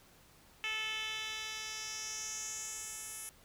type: tone with band-pass filter sweep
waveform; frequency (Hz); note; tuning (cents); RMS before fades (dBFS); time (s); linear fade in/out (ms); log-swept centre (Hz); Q
10% pulse; 436.3; A4; -15; -41; 0.64-3.29; 0; 2800 to 9900; 3
effects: pink hiss -62 dBFS RMS until 3.44 s

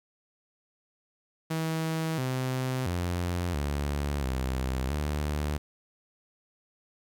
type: tone with pitch steps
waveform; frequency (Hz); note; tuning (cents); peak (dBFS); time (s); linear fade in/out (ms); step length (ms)
sawtooth; 160.9 / 129.2 / 88 / 72 / 64.9 / 74.2; E3 / C3 / F2 / D2 / C2 / D2; -42 / -21 / +14 / -34 / -13 / +18; -24; 1.5-5.58; 10; 680
effects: 11-bit

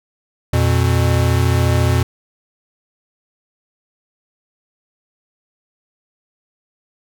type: tone pair together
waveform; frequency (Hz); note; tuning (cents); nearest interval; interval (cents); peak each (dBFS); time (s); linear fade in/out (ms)
square; 86.45 / 120.7; F2 / B2; -17 / -39; tritone; 578; -16; 0.53-2.03; 5
effects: none

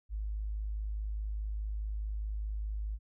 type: tone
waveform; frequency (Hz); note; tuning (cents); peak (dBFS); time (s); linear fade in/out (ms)
sine; 52.4; G#1; +16; -33; 0.09-2.99; 50
effects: none

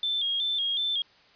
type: tone with vibrato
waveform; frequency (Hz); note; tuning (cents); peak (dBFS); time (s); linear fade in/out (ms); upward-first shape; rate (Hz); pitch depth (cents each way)
sine; 3400; G#7; +40; -25; 0.03-1.02; 2; square; 2.7; 69
effects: white hiss -58 dBFS RMS until 1.35 s + resampled to 11025 Hz

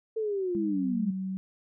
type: linear sweep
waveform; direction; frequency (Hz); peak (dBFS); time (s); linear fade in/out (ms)
sine; down; 450.1 to 196; -27; 0.16-1.11; 10
type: tone with pitch glide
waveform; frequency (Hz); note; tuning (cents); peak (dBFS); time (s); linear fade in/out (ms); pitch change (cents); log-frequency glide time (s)
sine; 204.2 to 189.43; G#3 to F#3; -29 to +41; -30; 0.55-1.37; 0; -130; 0.69-0.76
effects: none

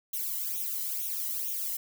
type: noise with flanger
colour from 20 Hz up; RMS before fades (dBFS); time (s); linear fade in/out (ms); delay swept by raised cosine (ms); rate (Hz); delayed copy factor
violet; -33; 0.13-1.77; 5; 0.31 to 1.01; 2.2; +0.95
effects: none

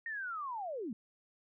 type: linear sweep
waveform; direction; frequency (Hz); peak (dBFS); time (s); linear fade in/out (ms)
sine; down; 1864.7 to 196; -37; 0.06-0.93; 2
effects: none

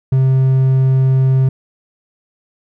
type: tone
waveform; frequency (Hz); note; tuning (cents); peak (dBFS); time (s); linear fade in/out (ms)
triangle; 132; C3; +16; -7; 0.12-1.49; 5
effects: none

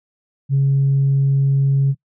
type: tone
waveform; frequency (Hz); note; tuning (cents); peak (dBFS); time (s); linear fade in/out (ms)
sine; 137.6; C#3; -12; -11; 0.49-1.95; 50
effects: noise-tail reverb RT60 0.1 s tail -23 dB re dry + tanh soft clip ceiling -9 dBFS

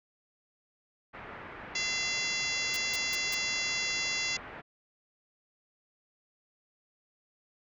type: low-pass noise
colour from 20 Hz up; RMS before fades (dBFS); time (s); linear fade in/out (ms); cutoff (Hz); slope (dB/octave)
white; -45; 1.13-4.62; 20; 2000; 24
type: harmonic tone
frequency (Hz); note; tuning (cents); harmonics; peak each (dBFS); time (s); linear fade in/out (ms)
683; F5; -39; 3 / 4 / 5 / 6 / 7 / 8 / 9 / 10; -34 / -37 / -40 / -41 / -37 / -42 / -40 / -41; 1.75-4.37; 5
type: noise bursts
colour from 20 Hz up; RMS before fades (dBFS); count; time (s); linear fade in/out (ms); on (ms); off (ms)
white; -39; 4; 2.74-3.346; 2; 24; 170
effects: none

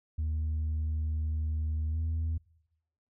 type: tone with pitch glide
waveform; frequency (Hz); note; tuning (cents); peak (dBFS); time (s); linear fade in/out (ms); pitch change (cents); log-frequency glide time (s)
sine; 77.78 to 80.62; D#2 to E2; 0 to -38; -26; 0.18-2.38; 10; +62; 1.9-1.98
effects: noise-tail reverb RT60 0.9 s tail -25 dB re dry + tanh soft clip ceiling -27 dBFS

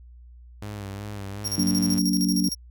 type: tone with vibrato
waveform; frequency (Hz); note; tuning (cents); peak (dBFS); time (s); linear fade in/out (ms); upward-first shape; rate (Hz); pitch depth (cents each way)
sawtooth; 101.3; G#2; -43; -29; 0.62-1.99; 5; sine; 2.7; 57
type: tone with tremolo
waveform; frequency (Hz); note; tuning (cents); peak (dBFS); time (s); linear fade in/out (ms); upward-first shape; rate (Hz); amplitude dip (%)
sawtooth; 5588; F8; 0; -22; 1.44-2.55; 20; square; 13; 75
type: chord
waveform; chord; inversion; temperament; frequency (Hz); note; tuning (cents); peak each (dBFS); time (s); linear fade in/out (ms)
sine; Gb augmented; none; just; 185 / 231.2 / 289.1; Gb3 / Bb3 / D4; 0 / -14 / -27; -23 / -27 / -25; 1.58-2.49; 2
effects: added 60 Hz sine -44 dBFS peak until 2.7 s

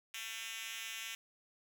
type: tone with high-pass filter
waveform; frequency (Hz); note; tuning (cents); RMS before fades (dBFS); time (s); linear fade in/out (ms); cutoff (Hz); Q
5% pulse; 224.9; A3; +38; -44; 0.14-1.15; 2; 2900; 1.4
effects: none

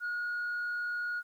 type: tone with frequency modulation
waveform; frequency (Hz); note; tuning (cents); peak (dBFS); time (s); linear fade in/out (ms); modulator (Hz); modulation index
sine; 1442; F#6; -45; -30; 0-1.23; 50; 53.1; 0.29
effects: tanh soft clip ceiling -30 dBFS + 11-bit

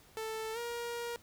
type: tone with pitch glide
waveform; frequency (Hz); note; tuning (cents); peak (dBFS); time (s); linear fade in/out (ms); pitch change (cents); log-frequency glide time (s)
sawtooth; 441.2 to 472.9; A4 to A#4; +5 to +25; -33; 0.17-1.16; 0; +120; 0.53-0.58
effects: pink hiss -61 dBFS RMS until 1.22 s

